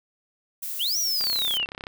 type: noise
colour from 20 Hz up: violet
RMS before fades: -32 dBFS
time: 0.62-1.58 s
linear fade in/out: 10 ms
type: linear two-way sweep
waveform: sine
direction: up then down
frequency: 2637 to 5920 to 2637 Hz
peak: -23 dBFS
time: 0.79-1.66 s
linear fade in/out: 20 ms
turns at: 0.98 s
type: click train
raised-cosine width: 0.3 ms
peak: -19 dBFS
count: 23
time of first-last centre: 1.21-1.869 s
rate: 33.4 Hz
effects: none